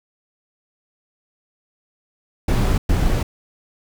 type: noise bursts at uneven times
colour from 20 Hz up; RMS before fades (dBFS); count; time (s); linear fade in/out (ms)
brown; -17; 2; 2.48-2.78 / 2.89-3.23; 5
effects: none